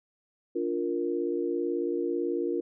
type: chord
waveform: sine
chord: Bb major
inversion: first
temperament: just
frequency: 291.4 / 349.6 / 466.2 Hz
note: D4 / F4 / Bb4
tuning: -13 / +2 / 0 cents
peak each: -33 / -29 / -32 dBFS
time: 0.55-2.61 s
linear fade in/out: 10 ms
effects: none